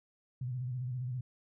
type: tone with vibrato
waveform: sine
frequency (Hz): 125.6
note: B2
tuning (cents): +30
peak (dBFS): -34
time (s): 0.41-1.21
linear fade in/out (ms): 5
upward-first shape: square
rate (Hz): 15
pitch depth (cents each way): 61
effects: none